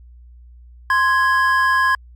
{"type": "tone pair together", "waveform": "triangle", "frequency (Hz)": [1046.5, 1661.2], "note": ["C6", "G#6"], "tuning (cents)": [0, 0], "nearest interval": "minor sixth", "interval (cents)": 800, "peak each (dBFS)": -14, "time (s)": [0.9, 1.95], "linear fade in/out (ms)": 2, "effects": ["added 60 Hz sine -40 dBFS peak until 2.15 s", "MP3 96 kbps"]}